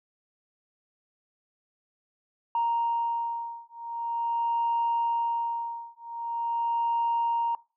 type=beating tone pair; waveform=sine; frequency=932.3 / 932.74 Hz; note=A#5 / A#5; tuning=0 / +1 cents; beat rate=0.44 Hz; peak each=-28 dBFS; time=2.55-7.55 s; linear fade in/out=2 ms; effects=noise-tail reverb RT60 0.3 s tail -21 dB re dry + tanh soft clip ceiling -19 dBFS